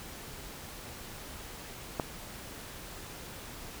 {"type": "click", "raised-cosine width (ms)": 1, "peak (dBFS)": -15, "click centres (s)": 1.998, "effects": ["pink hiss -45 dBFS RMS until 3.8 s"]}